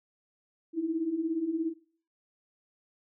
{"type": "beating tone pair", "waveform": "sine", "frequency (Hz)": [311.1, 328.1], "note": ["D#4", "E4"], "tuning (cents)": [0, -8], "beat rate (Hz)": 17, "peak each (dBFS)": [-35, -29], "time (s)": [0.73, 1.74], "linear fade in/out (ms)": 50, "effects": ["noise-tail reverb RT60 0.5 s tail -22 dB re dry"]}